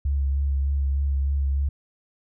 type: tone with vibrato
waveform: sine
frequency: 69.3 Hz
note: C#2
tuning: in tune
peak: -20 dBFS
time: 0.05-1.69 s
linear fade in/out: 5 ms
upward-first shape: sine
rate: 3.3 Hz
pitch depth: 24 cents each way
effects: none